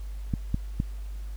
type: clicks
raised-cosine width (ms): 5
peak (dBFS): -13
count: 3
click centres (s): 0.338 / 0.544 / 0.801
effects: added 50 Hz sine -33 dBFS peak until 1.36 s + pink hiss -56 dBFS RMS until 1.36 s